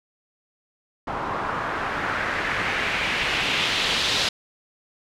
white noise with low-pass filter sweep, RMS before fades -25 dBFS, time 1.07-4.29 s, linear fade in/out 5 ms, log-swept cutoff 1000 to 4100 Hz, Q 1.9, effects none

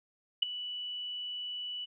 sine tone with ADSR envelope, 2960 Hz, F#7, in tune, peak -19 dBFS, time 0.42-1.86 s, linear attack 9 ms, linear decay 5 ms, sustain -17 dB, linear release 23 ms, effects none

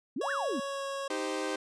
sine exponential two-way sweep, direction up then down, 215.5 to 1800 to 215.5 Hz, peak -31 dBFS, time 0.16-0.6 s, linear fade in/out 5 ms, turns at 0.31 s
25% pulse tone with pitch glide, 555 to 550.5 Hz, C#5 to C#5, +2 to -12 cents, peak -30 dBFS, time 0.21-1.08 s, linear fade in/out 5 ms, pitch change -14 cents, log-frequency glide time 0.68-0.83 s
sawtooth chord, C minor, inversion first, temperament equal with one note detuned, 311.1 / 392 / 519.3 Hz, Eb4 / G4 / C5, 0 / 0 / -13 cents, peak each -32 dBFS, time 1.1-1.56 s, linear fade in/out 5 ms
effects resampled to 22050 Hz

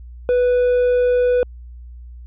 triangle tone, 493.9 Hz, B4, in tune, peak -11 dBFS, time 0.29-1.43 s, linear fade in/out 0 ms, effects added 60 Hz sine -34 dBFS peak until 2.26 s + resampled to 8000 Hz

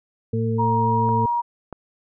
harmonic tone, 113.1 Hz, A2, 48 cents sharp, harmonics 1 / 2 / 4, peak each -22 / -25 / -26 dBFS, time 0.33-1.26 s, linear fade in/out 5 ms
sine tone with pitch glide, 944 to 950.6 Hz, A#5 to A#5, +22 to +34 cents, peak -19 dBFS, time 0.58-1.42 s, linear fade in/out 20 ms, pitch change +12 cents, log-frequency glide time 0.83-0.89 s
clicks, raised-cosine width 1 ms, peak -19 dBFS, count 2, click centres 1.09 / 1.727 s
effects none

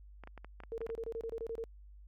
clicks, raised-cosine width 0.5 ms, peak -33 dBFS, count 9, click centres 0.237 / 0.274 / 0.377 / 0.446 / 0.603 / 0.636 / 0.815 / 0.868 / 0.901 s
sine tone bursts, 455.8 Hz, A#4, 39 cents flat, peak -36 dBFS, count 11, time 0.72-1.639 s, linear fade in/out 0 ms, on 59 ms, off 27 ms
effects added 50 Hz sine -51 dBFS peak until 2.07 s + MP3 96 kbps

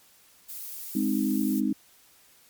violet noise, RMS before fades -38 dBFS, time 0.48-1.61 s, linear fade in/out 20 ms
sine chord, Ab major, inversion none, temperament equal, 207.7 / 261.6 / 311.1 Hz, Ab3 / C4 / Eb4, 0 / 0 / 0 cents, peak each -27 / -27 / -28 dBFS, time 0.95-1.73 s, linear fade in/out 5 ms
effects white hiss -58 dBFS RMS until 2.49 s + MP3 96 kbps

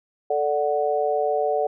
sine chord, D major, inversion second, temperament equal, 440 / 587.3 / 740 Hz, A4 / D5 / F#5, 0 / 0 / 0 cents, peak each -24 dBFS, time 0.3-1.67 s, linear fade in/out 5 ms, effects none

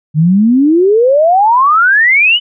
sine exponential sweep, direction up, 146.83 to 3041 Hz, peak -5 dBFS, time 0.14-2.4 s, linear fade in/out 50 ms, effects none

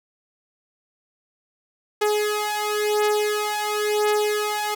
sawtooth beating tone pair, 420 / 420.96 Hz, G#4 / G#4, +19 / +23 cents, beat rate 0.96 Hz, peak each -19 / -20 dBFS, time 2.01-4.75 s, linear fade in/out 10 ms, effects none

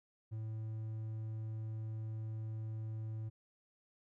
triangle tone, 110 Hz, A2, in tune, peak -37 dBFS, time 0.31-3.3 s, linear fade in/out 20 ms, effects none

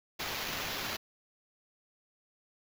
violet noise with sample-and-hold, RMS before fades -37 dBFS, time 0.19-0.97 s, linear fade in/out 10 ms, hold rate 8820 Hz, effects none

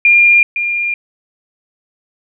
sine tone with echo, 2405 Hz, D7, 41 cents sharp, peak -5 dBFS, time 0.05-0.43 s, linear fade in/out 2 ms, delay 510 ms, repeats 1, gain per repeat -9 dB, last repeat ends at 0.94 s, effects none

